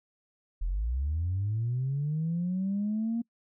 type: linear sweep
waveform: sine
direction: up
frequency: 38.18 to 235.5 Hz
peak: -26 dBFS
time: 0.61-3.22 s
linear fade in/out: 10 ms
effects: noise-tail reverb RT60 0.1 s tail -26 dB re dry + tanh soft clip ceiling -23 dBFS